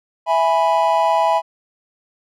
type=chord; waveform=triangle; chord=E major; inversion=none; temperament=equal; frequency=659.3 / 830.6 / 987.8 Hz; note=E5 / G#5 / B5; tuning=0 / 0 / 0 cents; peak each=-16 dBFS; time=0.26-1.42 s; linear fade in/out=50 ms; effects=none